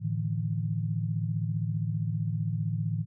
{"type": "chord", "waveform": "sine", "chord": "A suspended fourth", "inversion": "none", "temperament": "equal with one note detuned", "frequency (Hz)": [110, 149.49, 164.81], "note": ["A2", "D3", "E3"], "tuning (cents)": [0, 31, 0], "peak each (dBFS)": [-30, -33, -32], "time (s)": [0, 3.06], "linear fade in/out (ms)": 50, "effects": []}